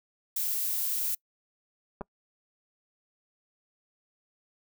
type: noise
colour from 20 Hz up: violet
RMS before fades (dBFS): -30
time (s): 0.36-1.15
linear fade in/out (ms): 5
type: clicks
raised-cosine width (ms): 1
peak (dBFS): -23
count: 2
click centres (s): 2.01 / 2.015
effects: noise-tail reverb RT60 0.1 s tail -26 dB re dry